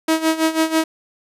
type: tone with tremolo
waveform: sawtooth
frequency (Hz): 320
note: D#4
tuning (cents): +49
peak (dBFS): -9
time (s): 0.08-0.84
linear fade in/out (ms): 5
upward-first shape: sine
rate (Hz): 6.1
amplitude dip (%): 80
effects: resampled to 32000 Hz